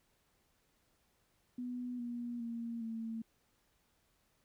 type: tone with pitch steps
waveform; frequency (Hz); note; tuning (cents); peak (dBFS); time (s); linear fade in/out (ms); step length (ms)
sine; 246.9 / 239.6 / 232.5 / 225.6; B3 / A#3 / A#3 / A3; 0 / +48 / -4 / +44; -38; 1.58-3.22; 5; 410
effects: pink hiss -75 dBFS RMS until 4.44 s